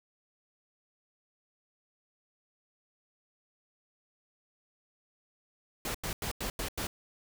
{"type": "noise bursts", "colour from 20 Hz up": "pink", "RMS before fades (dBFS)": -35, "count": 6, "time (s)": [5.85, 6.87], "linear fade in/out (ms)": 2, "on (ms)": 95, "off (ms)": 90, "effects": []}